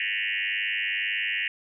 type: tone with frequency modulation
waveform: sine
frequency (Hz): 2338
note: D7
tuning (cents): -8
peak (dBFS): -25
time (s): 0-1.48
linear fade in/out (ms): 2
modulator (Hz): 102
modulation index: 5.7
effects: none